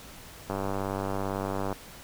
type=click train; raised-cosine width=1 ms; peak=-17 dBFS; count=121; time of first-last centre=0.5-1.727 s; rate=97.8 Hz; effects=pink hiss -47 dBFS RMS until 2.03 s